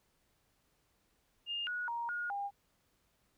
sine tone with pitch steps, 2822 / 1458 / 939 / 1435 / 804 Hz, F7 / F#6 / A#5 / F6 / G5, +17 / -26 / +12 / +47 / +44 cents, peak -35 dBFS, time 1.46-2.51 s, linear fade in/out 50 ms, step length 210 ms, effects pink hiss -75 dBFS RMS until 3.37 s

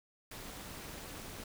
pink noise with amplitude modulation, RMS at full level -43 dBFS, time 0.31-1.44 s, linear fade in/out 5 ms, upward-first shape sine, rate 242 Hz, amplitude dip 80%, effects none

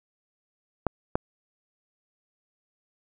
clicks, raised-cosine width 1 ms, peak -9 / -9 dBFS, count 2, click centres 0.867 / 1.155 s, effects none

